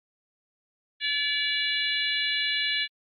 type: harmonic tone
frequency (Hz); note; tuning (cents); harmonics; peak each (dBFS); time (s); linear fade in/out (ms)
575; D5; -37; 3 / 4 / 5 / 6 / 7; -31 / -31 / -31 / -31 / -31; 1-2.88; 50
effects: Opus 32 kbps

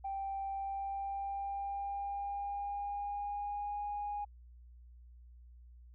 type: tone with pitch glide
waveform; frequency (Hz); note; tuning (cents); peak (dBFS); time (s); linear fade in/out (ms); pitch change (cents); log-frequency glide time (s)
sine; 784 to 823; G5 to G#5; 0 to -16; -35; 0.04-4.25; 10; +84; 0.51-3.82
effects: tanh soft clip ceiling -31 dBFS + added 60 Hz sine -53 dBFS peak until 5.94 s

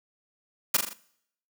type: noise with echo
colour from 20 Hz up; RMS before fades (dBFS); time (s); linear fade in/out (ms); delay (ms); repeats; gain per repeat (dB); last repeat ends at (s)
white; -21; 0.74-0.77; 5; 41; 4; -5; 0.934
effects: noise-tail reverb RT60 0.7 s tail -21 dB re dry + high-pass 200 Hz 12 dB/octave

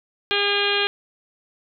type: harmonic tone with a mistuned harmonic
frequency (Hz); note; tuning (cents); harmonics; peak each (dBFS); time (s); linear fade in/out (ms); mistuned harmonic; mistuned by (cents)
405.6; G#4; -41; 1 / 2 / 3 / 4 / 5 / 6 / 7 / 8 / 9 / 10; -25 / -31 / -31 / -26 / -34 / -26 / -28 / -25 / -32 / -30; 0.31-0.87; 0; 9; -28
effects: none

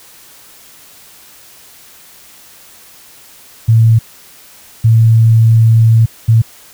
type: tone bursts at uneven times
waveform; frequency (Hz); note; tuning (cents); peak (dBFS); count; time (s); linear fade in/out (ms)
sine; 113; A2; +47; -4; 3; 3.68-3.99 / 4.84-6.06 / 6.28-6.42; 10
effects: white hiss -40 dBFS RMS until 6.73 s

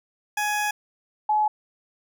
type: tone pair in turn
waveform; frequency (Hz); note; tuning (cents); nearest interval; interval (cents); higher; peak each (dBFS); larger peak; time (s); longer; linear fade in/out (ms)
20% pulse / sine; 837 / 850.6; G#5 / G#5; +13 / +41; unison; 28; second; -18 / -18; neither; 0.37-0.71 / 1.29-1.48; first; 5
effects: none

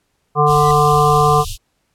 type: harmonic tone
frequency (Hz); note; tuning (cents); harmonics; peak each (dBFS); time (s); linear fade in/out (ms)
148.3; D3; +17; 1 / 3 / 5 / 7 / 8; -16 / -16 / -16 / -16 / -16; 0.35-1.45; 50
type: tone with exponential growth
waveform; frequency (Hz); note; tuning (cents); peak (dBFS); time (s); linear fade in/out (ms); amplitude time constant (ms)
15% pulse; 1975.5; B6; 0; -21; 0.43-0.71; 1; 60
type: band-stop noise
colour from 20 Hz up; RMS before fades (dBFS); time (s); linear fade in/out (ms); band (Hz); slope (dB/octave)
pink; -27; 0.46-1.58; 50; 120 to 2700; 96
effects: pink hiss -66 dBFS RMS until 1.94 s + low-pass 12000 Hz 12 dB/octave

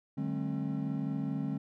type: tone cluster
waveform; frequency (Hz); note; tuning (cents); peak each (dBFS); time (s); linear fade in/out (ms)
triangle; 149.8 / 191 / 215.3 / 268.6; D3 / G3 / A3 / C4; +35 / -45 / -37 / +46; -34 / -37 / -36 / -34; 0.17-1.58; 10
effects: none

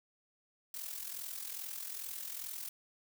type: noise with amplitude modulation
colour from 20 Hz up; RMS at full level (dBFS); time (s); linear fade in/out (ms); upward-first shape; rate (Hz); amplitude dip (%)
blue; -40; 0.74-2.69; 2; sine; 42.4; 65
effects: none

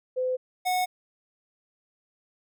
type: tone pair in turn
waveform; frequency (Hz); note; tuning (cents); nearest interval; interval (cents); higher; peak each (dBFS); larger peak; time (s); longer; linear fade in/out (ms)
sine / square; 510 / 733; C5 / F#5; -44 / -16; tritone; 628; second; -24; neither; 0.16-0.37 / 0.65-0.86; neither; 20
effects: none

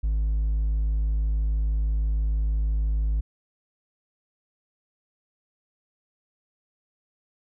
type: tone with hard clipping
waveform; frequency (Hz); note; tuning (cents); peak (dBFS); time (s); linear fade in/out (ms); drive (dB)
sine; 53.1; G#1; +39; -22; 0.03-3.21; 10; 2
effects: none

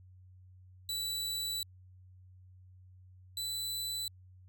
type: tone pair in turn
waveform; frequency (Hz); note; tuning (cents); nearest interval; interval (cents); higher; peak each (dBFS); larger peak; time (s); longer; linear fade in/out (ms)
sawtooth; 3952 / 3986; B7 / B7; 0 / +15; unison; 15; second; -31 / -32; first; 0.89-1.63 / 3.37-4.08; first; 2
effects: added 92 Hz sine -54 dBFS peak until 4.48 s

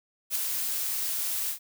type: noise with ADSR envelope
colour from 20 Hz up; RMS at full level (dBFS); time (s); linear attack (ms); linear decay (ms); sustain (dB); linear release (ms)
blue; -26; 0.3-1.59; 53; 6; -4; 99
effects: none

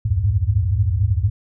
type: tone cluster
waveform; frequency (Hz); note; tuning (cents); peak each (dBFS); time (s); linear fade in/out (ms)
sine; 63.9 / 79.1 / 94.9 / 104.1 / 108.1; C2 / D#2 / F#2 / G#2 / A2; -40 / +29 / +44 / +5 / -30; -26 / -22 / -19 / -25 / -21; 0.05-1.3; 10
effects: none

